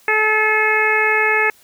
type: harmonic tone with a mistuned harmonic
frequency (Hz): 431.8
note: A4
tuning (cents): -33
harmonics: 1 / 2 / 3 / 4 / 5 / 6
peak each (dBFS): -21 / -22 / -24 / -18 / -18 / -23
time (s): 0.08-1.5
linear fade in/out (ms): 2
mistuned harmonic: 6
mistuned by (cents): -16
effects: white hiss -51 dBFS RMS until 1.63 s